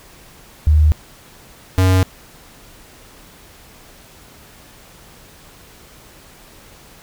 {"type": "tone pair in turn", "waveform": ["sine", "square"], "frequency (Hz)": [76.4, 93.22], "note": ["D#2", "F#2"], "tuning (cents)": [-31, 13], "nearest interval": "minor third", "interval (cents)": 344, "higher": "second", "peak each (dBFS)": [-8, -11], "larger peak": "first", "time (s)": [[0.67, 0.92], [1.78, 2.03]], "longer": "neither", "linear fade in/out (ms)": 0, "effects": ["pink hiss -44 dBFS RMS until 7.02 s"]}